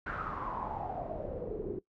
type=noise with low-pass filter sweep; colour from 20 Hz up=pink; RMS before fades=-38 dBFS; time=0.06-1.79 s; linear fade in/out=5 ms; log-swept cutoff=1500 to 360 Hz; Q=6.9; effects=noise-tail reverb RT60 0.1 s tail -18 dB re dry